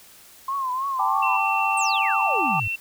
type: tone with vibrato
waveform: sine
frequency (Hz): 1055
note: C6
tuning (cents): +14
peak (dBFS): -23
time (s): 0.48-1.37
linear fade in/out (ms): 5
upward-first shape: triangle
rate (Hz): 3.2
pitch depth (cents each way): 110
type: chord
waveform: sine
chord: G suspended second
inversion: none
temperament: equal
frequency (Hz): 784 / 880 / 1174.7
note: G5 / A5 / D6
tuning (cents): 0 / 0 / 0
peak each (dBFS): -25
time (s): 0.99-2.6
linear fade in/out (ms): 5
type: tone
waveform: sine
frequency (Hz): 2704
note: E7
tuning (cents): +43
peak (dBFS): -24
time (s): 1.22-2.76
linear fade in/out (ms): 10
type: exponential sweep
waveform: sine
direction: down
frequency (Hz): 8930 to 91.6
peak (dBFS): -27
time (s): 1.77-2.68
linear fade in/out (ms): 5
effects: white hiss -49 dBFS RMS until 2.8 s